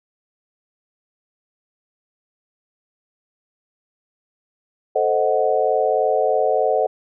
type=chord; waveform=sine; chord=A diminished seventh; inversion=none; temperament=equal; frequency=440 / 523.3 / 622.3 / 740 Hz; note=A4 / C5 / Eb5 / Gb5; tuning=0 / 0 / 0 / 0 cents; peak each=-21 dBFS; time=4.95-6.87 s; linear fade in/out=10 ms; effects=none